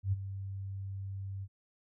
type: tone with ADSR envelope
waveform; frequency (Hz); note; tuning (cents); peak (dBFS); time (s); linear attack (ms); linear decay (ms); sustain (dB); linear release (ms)
sine; 97.4; G2; -11; -25; 0.03-1.48; 95; 24; -12; 50
effects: none